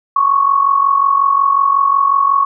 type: tone with amplitude modulation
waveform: sine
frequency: 1108.7 Hz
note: C#6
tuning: in tune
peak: -6 dBFS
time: 0.16-2.45 s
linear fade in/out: 5 ms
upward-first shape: sine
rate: 45.5 Hz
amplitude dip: 70%
effects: none